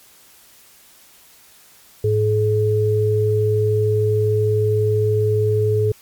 sine tone pair together, 106.6 / 426.4 Hz, G#2 / G#4, +46 / +46 cents, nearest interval 2 octaves, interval 2400 cents, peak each -17 / -17 dBFS, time 2.04-5.92 s, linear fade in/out 5 ms, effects white hiss -49 dBFS RMS until 6.01 s + MP3 96 kbps

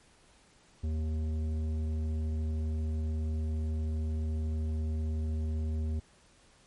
sine tone with tanh clipping, 78.3 Hz, D#2, 11 cents sharp, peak -31 dBFS, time 0.83-6 s, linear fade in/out 10 ms, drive 11 dB, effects pink hiss -62 dBFS RMS until 6.66 s + MP3 48 kbps

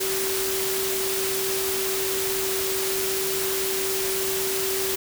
sine tone in noise, 384.5 Hz, G4, 33 cents flat, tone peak -27 dBFS, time 0-4.96 s, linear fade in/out 10 ms, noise white, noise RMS -27 dBFS, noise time 0-4.96 s, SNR -3 dB, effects none

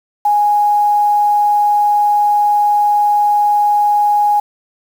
sine tone with quantisation, 829 Hz, G#5, 3 cents flat, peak -9 dBFS, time 0.25-4.4 s, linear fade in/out 5 ms, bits 6, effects none

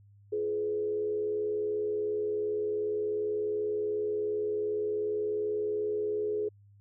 sine tone with frequency modulation, 421.6 Hz, G#4, 26 cents sharp, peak -28 dBFS, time 0.32-6.49 s, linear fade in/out 10 ms, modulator 77.3 Hz, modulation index 0.44, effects added 101 Hz sine -55 dBFS peak until 6.8 s

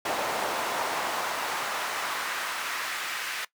brown noise with high-pass filter sweep, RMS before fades -31 dBFS, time 0.05-3.45 s, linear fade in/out 5 ms, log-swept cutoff 630 to 1800 Hz, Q 1.3, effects noise-tail reverb RT60 0.1 s tail -19 dB re dry

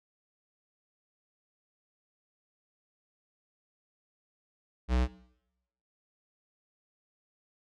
square tone, 62.1 Hz, B1, 10 cents sharp, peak -25 dBFS, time 4.88-5.08 s, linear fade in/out 50 ms, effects noise-tail reverb RT60 0.8 s tail -18 dB re dry + low-pass 5000 Hz 12 dB/octave

